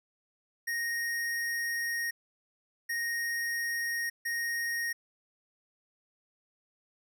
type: tone bursts at uneven times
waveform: square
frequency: 1864.7 Hz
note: A#6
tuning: in tune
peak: -31 dBFS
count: 3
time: 0.67-2.11 / 2.89-4.1 / 4.25-4.93 s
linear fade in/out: 10 ms
effects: none